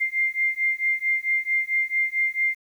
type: beating tone pair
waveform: sine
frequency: 2100 / 2104.5 Hz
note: C7 / C7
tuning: +6 / +9 cents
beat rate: 4.5 Hz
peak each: -24 dBFS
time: 0-2.55 s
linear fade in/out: 20 ms
effects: 9-bit